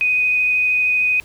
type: tone with vibrato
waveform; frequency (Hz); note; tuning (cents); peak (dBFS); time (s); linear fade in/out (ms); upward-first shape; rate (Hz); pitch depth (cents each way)
sine; 2495; D#7; +4; -14; 0.01-1.2; 0; triangle; 13; 12
effects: pink hiss -47 dBFS RMS until 1.24 s